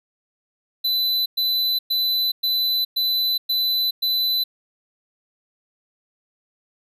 square tone bursts, 4005 Hz, B7, 23 cents sharp, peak -19 dBFS, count 7, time 0.84-4.44 s, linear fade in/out 10 ms, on 420 ms, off 110 ms, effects none

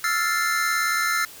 square chord, F major seventh, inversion third, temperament equal, 1318.5 / 1396.9 / 1760 / 2093 Hz, E6 / F6 / A6 / C7, 0 / 0 / 0 / 0 cents, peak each -27 / -27 / -27 / -28 dBFS, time 0.04-1.25 s, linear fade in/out 2 ms, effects white hiss -43 dBFS RMS until 1.4 s

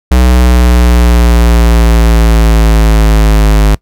square exponential sweep, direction down, 62.6 to 51.91 Hz, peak -4 dBFS, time 0.11-3.75 s, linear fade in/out 5 ms, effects noise-tail reverb RT60 0.1 s tail -22 dB re dry

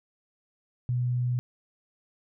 sine tone, 123.47 Hz, B2, in tune, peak -24 dBFS, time 0.89-1.39 s, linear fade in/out 0 ms, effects none

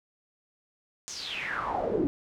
brown noise with band-pass filter sweep, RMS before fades -31 dBFS, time 1.08-2.07 s, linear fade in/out 0 ms, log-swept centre 6700 to 290 Hz, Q 5.9, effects none

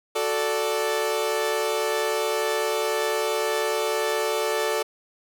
sawtooth chord, D major, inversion first, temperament equal, 370 / 440 / 587.3 Hz, F#4 / A4 / D5, 0 / 0 / 0 cents, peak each -27 / -21 / -24 dBFS, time 0.15-4.83 s, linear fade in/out 10 ms, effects none

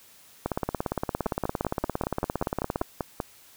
two click trains, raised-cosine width 1 ms, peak -13 / -12 dBFS, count 11 / 42, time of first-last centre 1.26-3.202 / 0.46-2.816 s, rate 5.15 / 17.4 Hz, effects white hiss -54 dBFS RMS until 3.56 s

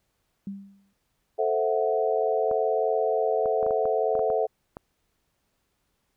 sine tone with exponential decay, 197.5 Hz, G3, 13 cents sharp, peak -29 dBFS, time 0.47-0.93 s, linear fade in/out 2 ms, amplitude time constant 100 ms
sine chord, F# half-diminished seventh, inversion first, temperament equal, 440 / 523.3 / 659.3 / 740 Hz, A4 / C5 / E5 / F#5, 0 / 0 / 0 / 0 cents, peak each -25 / -29 / -27 / -29 dBFS, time 1.38-4.47 s, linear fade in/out 20 ms
clicks, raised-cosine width 1 ms, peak -23 dBFS, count 10, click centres 2.513 / 3.458 / 3.629 / 3.665 / 3.708 / 3.855 / 4.153 / 4.193 / 4.302 / 4.769 s
effects pink hiss -74 dBFS RMS until 6.16 s

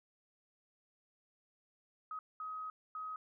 sine tone bursts at uneven times, 1264 Hz, D#6, 27 cents sharp, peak -40 dBFS, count 3, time 2.11-2.19 / 2.4-2.7 / 2.95-3.16 s, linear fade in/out 2 ms, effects none

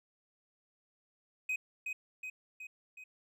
triangle tone with echo, 2516 Hz, D#7, 19 cents sharp, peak -30 dBFS, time 1.49-1.56 s, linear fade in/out 5 ms, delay 370 ms, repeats 4, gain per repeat -4 dB, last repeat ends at 3.04 s, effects none

